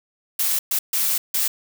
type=noise bursts at uneven times; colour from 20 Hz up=blue; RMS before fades=-21 dBFS; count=4; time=0.39-0.59 / 0.71-0.79 / 0.93-1.18 / 1.34-1.48 s; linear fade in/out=5 ms; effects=none